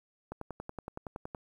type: click train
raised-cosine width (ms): 1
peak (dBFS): -25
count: 12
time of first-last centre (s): 0.32-1.348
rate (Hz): 10.7
effects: 10-bit